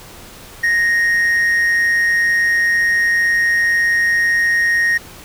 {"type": "tone with amplitude modulation", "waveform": "triangle", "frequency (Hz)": 1864.7, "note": "A#6", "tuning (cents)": 0, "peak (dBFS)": -9, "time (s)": [0.63, 4.98], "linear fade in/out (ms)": 10, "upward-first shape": "sine", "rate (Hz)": 182, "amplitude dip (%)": 35, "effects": ["pink hiss -38 dBFS RMS until 5.24 s"]}